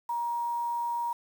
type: tone with quantisation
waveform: sine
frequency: 946 Hz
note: A#5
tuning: 25 cents sharp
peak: -28 dBFS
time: 0.09-1.13 s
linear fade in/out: 5 ms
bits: 8
effects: none